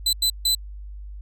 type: tone bursts at uneven times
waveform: sawtooth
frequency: 4019 Hz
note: B7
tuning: 30 cents sharp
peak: -15 dBFS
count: 3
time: 0.06-0.13 / 0.22-0.3 / 0.45-0.55 s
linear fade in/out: 5 ms
effects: added 50 Hz sine -34 dBFS peak until 1.21 s